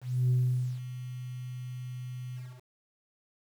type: tone with ADSR envelope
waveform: sine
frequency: 125.6 Hz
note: B2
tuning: 30 cents sharp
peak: -20 dBFS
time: 0.01-2.63 s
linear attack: 290 ms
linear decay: 490 ms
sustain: -16 dB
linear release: 270 ms
effects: tanh soft clip ceiling -20 dBFS + 9-bit